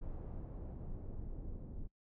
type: noise with low-pass filter sweep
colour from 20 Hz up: brown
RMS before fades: -44 dBFS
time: 0.01-1.88 s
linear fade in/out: 20 ms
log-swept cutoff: 850 to 400 Hz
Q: 0.79
effects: noise-tail reverb RT60 0.1 s tail -25 dB re dry